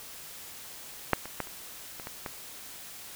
clicks, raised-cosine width 0.5 ms, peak -6 / -24 / -15 / -30 / -25 / -23 / -19 dBFS, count 7, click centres 1.133 / 1.256 / 1.403 / 1.472 / 1.998 / 2.071 / 2.262 s, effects white hiss -45 dBFS RMS until 3.15 s

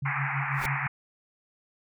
sine tone with tremolo, 138.59 Hz, C#3, in tune, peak -27 dBFS, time 0.02-0.87 s, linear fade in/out 5 ms, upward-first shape sine, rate 6.1 Hz, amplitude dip 80%
white band-pass noise, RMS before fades -31 dBFS, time 0.05-0.88 s, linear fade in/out 10 ms, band 750 to 2400 Hz, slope 96 dB/octave
pink noise with exponential growth, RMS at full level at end -31 dBFS, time 0.51-0.66 s, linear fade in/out 2 ms, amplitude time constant 32 ms
effects none

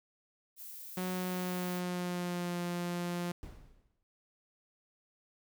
violet noise, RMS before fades -47 dBFS, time 0.56-1.82 s, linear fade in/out 50 ms
sawtooth tone with pitch glide, 183.5 to 175.01 Hz, F#3 to F3, -14 to +4 cents, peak -30 dBFS, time 0.97-3.32 s, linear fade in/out 5 ms, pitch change -82 cents, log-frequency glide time 1.11-2.58 s
brown noise with exponential decay, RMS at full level -42 dBFS, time 3.43-4.03 s, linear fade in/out 0 ms, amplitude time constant 130 ms
effects none

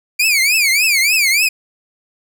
sawtooth tone with vibrato, 2338 Hz, D7, 8 cents flat, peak -8 dBFS, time 0.19-1.49 s, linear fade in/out 10 ms, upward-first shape triangle, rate 3.4 Hz, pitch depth 230 cents each way, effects none

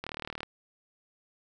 click train, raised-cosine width 0.3 ms, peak -20 dBFS, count 16, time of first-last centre 0.04-0.432 s, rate 38.3 Hz, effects none

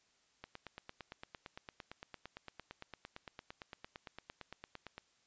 click train, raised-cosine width 0.3 ms, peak -30 dBFS, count 41, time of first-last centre 0.44-4.98 s, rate 8.81 Hz, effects white hiss -73 dBFS RMS until 5.26 s + resampled to 16000 Hz

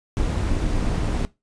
brown noise with amplitude modulation, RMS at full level -20 dBFS, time 0.17-1.25 s, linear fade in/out 0 ms, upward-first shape sine, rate 270 Hz, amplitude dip 55%, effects noise-tail reverb RT60 0.2 s tail -18 dB re dry + resampled to 22050 Hz

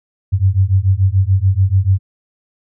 sine beating tone pair, 92.5 / 99.4 Hz, F#2 / G2, 0 / +25 cents, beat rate 6.9 Hz, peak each -13 dBFS, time 0.32-1.99 s, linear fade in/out 20 ms, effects none

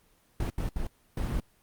brown noise bursts at uneven times, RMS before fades -30 dBFS, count 4, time 0.4-0.5 / 0.58-0.69 / 0.76-0.87 / 1.17-1.4 s, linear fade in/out 2 ms, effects pink hiss -65 dBFS RMS until 1.62 s + Opus 24 kbps

